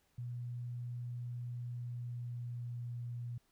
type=tone with pitch glide; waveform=sine; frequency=121.4 to 120.14 Hz; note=B2 to B2; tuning=-29 to -47 cents; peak=-39 dBFS; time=0.18-3.38 s; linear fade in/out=5 ms; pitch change=-18 cents; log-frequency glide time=1.6-3.02 s; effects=pink hiss -75 dBFS RMS until 3.51 s